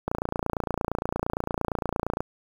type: click train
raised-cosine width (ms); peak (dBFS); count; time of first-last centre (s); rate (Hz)
1; -12; 62; 0.08-2.205; 28.7
effects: 7-bit